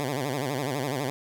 10% pulse tone with vibrato, 136.5 Hz, C#3, 26 cents flat, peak -19 dBFS, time 0-1.1 s, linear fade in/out 0 ms, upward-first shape sine, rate 12 Hz, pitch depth 160 cents each way, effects none

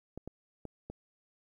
clicks, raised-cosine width 2 ms, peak -28 dBFS, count 4, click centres 0.176 / 0.276 / 0.653 / 0.9 s, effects 11-bit

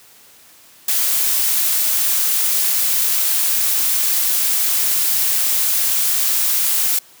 blue noise, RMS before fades -17 dBFS, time 0.88-6.99 s, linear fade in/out 5 ms, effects white hiss -47 dBFS RMS until 7.2 s + high-pass 80 Hz 12 dB/octave

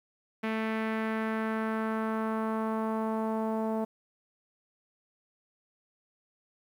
sawtooth tone with low-pass filter sweep, 220.7 Hz, A3, 5 cents sharp, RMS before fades -31 dBFS, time 0.43-3.85 s, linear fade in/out 10 ms, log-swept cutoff 2300 to 780 Hz, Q 2, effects 10-bit

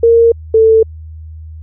sine tone pair in turn, 462.4 / 444.4 Hz, A#4 / A4, -14 / +17 cents, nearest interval minor second, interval 69 cents, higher first, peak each -4 dBFS, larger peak neither, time 0.03-0.32 / 0.54-0.83 s, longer neither, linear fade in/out 5 ms, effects added 79 Hz sine -27 dBFS peak until 1.62 s

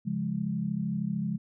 sine chord, Db major, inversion none, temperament equal, 138.59 / 174.61 / 207.7 Hz, Db3 / F3 / Ab3, 0 / 0 / 0 cents, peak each -35 / -32 / -31 dBFS, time 0.05-1.38 s, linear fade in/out 20 ms, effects none

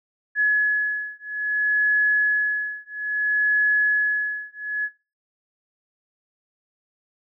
sine beating tone pair, 1696 / 1696.6 Hz, G#6 / G#6, +36 / +36 cents, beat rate 0.6 Hz, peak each -22 dBFS, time 0.35-4.89 s, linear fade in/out 50 ms, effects noise-tail reverb RT60 0.3 s tail -18 dB re dry

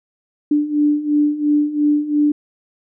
sine beating tone pair, 293.7 / 296.6 Hz, D4 / D4, 0 / +17 cents, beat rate 2.9 Hz, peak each -19 / -15 dBFS, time 0.51-2.32 s, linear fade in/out 5 ms, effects none

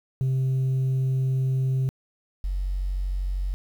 sine tone pair in turn, 131.5 / 46.49 Hz, C3 / F#1, +9 / +9 cents, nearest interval octave + tritone, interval 1800 cents, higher first, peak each -18 / -23 dBFS, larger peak first, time 0.21-1.89 / 2.44-3.54 s, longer first, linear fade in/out 0 ms, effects tanh soft clip ceiling -20 dBFS + 9-bit

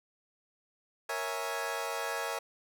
20% pulse chord, A# half-diminished seventh, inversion none, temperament equal, 466.2 / 554.4 / 659.3 / 830.6 Hz, A#4 / C#5 / E5 / G#5, 0 / 0 / 0 / 0 cents, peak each -34 dBFS, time 1.09-2.39 s, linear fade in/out 5 ms, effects none

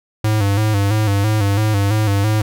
square tone with vibrato, 103.83 Hz, G#2, in tune, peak -14 dBFS, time 0.24-2.42 s, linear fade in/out 5 ms, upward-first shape square, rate 3 Hz, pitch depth 68 cents each way, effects none

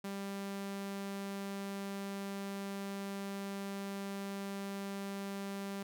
sawtooth tone, 197.7 Hz, G3, 15 cents sharp, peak -35 dBFS, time 0.04-5.83 s, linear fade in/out 5 ms, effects none

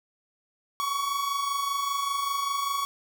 45% pulse tone pair together, 1100 / 1125.1 Hz, C#6 / C#6, -14 / +25 cents, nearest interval unison, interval 39 cents, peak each -34 / -27 dBFS, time 0.8-2.85 s, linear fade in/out 0 ms, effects none

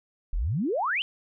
sine exponential sweep, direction up, 32.98 to 3157 Hz, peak -24 dBFS, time 0.33-1.02 s, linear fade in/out 0 ms, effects none

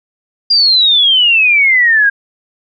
sine exponential sweep, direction down, 4846 to 1602 Hz, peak -6 dBFS, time 0.5-2.1 s, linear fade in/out 10 ms, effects none

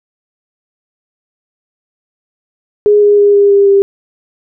sine tone with pitch steps, 415.3 / 411.5 / 407.7 / 403.9 / 400.2 / 396.5 Hz, G#4 / G#4 / G#4 / G#4 / G4 / G4, 0 / -16 / -32 / -48 / +36 / +20 cents, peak -4 dBFS, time 2.86-3.82 s, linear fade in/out 0 ms, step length 160 ms, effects none

